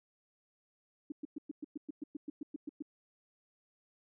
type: tone bursts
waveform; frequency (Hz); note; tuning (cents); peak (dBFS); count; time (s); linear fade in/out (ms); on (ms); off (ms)
sine; 295.5; D4; +11; -37; 14; 1.1-2.824; 5; 21; 110
effects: none